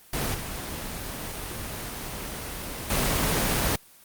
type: noise with level steps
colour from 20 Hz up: pink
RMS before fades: -28 / -34 / -24 dBFS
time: 0.13-3.76 s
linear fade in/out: 5 ms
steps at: 0.34 / 2.9 s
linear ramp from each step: 5 ms
effects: white hiss -53 dBFS RMS until 4.04 s + Opus 24 kbps